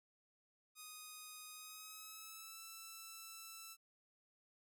5% pulse tone with pitch glide, 1244.5 to 1326.1 Hz, D#6 to E6, 0 to +10 cents, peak -40 dBFS, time 0.75-3.77 s, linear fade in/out 50 ms, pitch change +110 cents, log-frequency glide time 1.52-2.61 s, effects none

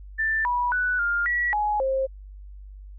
sine tone with pitch steps, 1773 / 975 / 1485 / 1405 / 1933 / 839 / 532 Hz, A6 / B5 / F#6 / F6 / B6 / G#5 / C5, +13 / -23 / +6 / +10 / -38 / +17 / +29 cents, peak -21 dBFS, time 0.18-2.07 s, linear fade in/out 20 ms, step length 270 ms, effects added 49 Hz sine -39 dBFS peak until 2.98 s

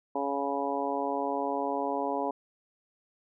harmonic tone, 140 Hz, C#3, 18 cents sharp, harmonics 2 / 3 / 4 / 5 / 6 / 7, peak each -35 / -35 / -35 / -35 / -35 / -35 dBFS, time 0.15-2.31 s, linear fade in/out 5 ms, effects none

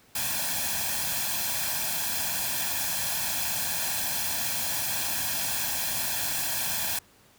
white noise with comb filter, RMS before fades -29 dBFS, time 0.15-6.99 s, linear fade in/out 5 ms, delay 1.2 ms, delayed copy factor +0.7, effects pink hiss -58 dBFS RMS until 7.38 s + high-pass 60 Hz 12 dB/octave

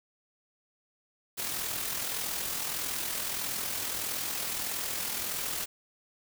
white noise with amplitude modulation, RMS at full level -32 dBFS, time 1.37-5.66 s, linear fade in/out 20 ms, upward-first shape sine, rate 41.6 Hz, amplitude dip 40%, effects none

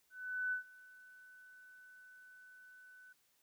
sine tone with ADSR envelope, 1500 Hz, F#6, 23 cents sharp, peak -33 dBFS, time 0.1-3.13 s, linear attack 420 ms, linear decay 110 ms, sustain -23 dB, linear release 8 ms, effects white hiss -75 dBFS RMS until 3.42 s

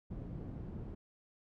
white low-pass noise, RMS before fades -44 dBFS, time 0.1-0.95 s, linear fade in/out 10 ms, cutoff 190 Hz, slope 12 dB/octave, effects none

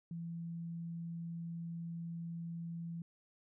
sine tone, 168 Hz, E3, 33 cents sharp, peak -40 dBFS, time 0.11-3.02 s, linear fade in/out 2 ms, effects none

